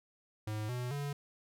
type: tone with pitch steps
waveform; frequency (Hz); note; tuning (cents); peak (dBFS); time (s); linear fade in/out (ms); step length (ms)
square; 107.2 / 123.85 / 143.09; A2 / B2 / D3; -45 / +5 / -45; -36; 0.47-1.13; 5; 220
effects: none